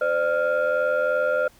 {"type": "tone cluster", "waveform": "sine", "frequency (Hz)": [514, 597, 1396], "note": ["C5", "D5", "F6"], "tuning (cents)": [-31, 28, -1], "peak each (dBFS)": [-22, -22, -24], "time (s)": [0.01, 1.48], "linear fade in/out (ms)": 5, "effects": ["tanh soft clip ceiling -14 dBFS", "pink hiss -55 dBFS RMS until 1.59 s"]}